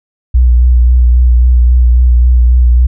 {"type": "tone with vibrato", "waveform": "sine", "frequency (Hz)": 61, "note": "B1", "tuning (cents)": -21, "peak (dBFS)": -3, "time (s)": [0.34, 2.87], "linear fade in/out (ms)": 10, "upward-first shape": "sine", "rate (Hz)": 3.7, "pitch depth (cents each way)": 31, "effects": []}